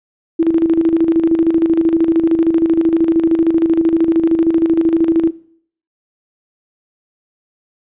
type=tone with tremolo; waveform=sine; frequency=328.8 Hz; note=E4; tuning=4 cents flat; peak=-8 dBFS; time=0.39-5.31 s; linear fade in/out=10 ms; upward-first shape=square; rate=13 Hz; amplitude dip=60%; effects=noise-tail reverb RT60 0.6 s tail -20 dB re dry + resampled to 8000 Hz